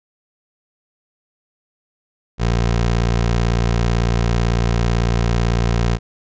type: tone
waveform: 20% pulse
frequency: 58 Hz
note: A#1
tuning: 8 cents flat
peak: -10 dBFS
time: 2.38-5.99 s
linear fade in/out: 50 ms
effects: resampled to 16000 Hz